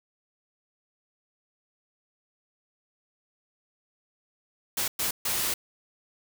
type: noise bursts at uneven times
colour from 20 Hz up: white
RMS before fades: -28 dBFS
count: 3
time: 4.77-4.88 / 4.99-5.11 / 5.25-5.54 s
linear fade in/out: 5 ms
effects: none